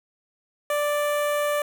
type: tone with notch filter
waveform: sawtooth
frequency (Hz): 587.3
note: D5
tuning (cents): 0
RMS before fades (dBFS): -24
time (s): 0.7-1.62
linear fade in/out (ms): 2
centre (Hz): 4800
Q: 0.87
effects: none